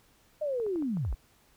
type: linear sweep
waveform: sine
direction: down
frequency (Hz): 622.3 to 30.77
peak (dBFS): -28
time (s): 0.41-1.15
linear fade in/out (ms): 10
type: clicks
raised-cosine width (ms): 1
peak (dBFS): -33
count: 7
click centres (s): 0.6 / 0.665 / 0.759 / 0.824 / 0.971 / 1.05 / 1.127
effects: pink hiss -64 dBFS RMS until 1.56 s